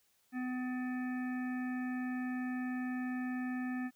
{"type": "harmonic tone", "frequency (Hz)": 252.3, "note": "B3", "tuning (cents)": 37, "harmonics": [1, 3, 5, 7, 9, 10], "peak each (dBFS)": [-35, -48, -53, -46, -58, -58], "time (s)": [0.32, 3.91], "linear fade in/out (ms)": 50, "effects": ["white hiss -73 dBFS RMS until 3.95 s"]}